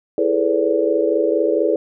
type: tone cluster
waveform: sine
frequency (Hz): 330.4 / 414.6 / 439 / 499.4 / 573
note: E4 / G#4 / A4 / B4 / D5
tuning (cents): +4 / -3 / -4 / +19 / -43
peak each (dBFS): -21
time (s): 0.18-1.76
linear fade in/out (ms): 2
effects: none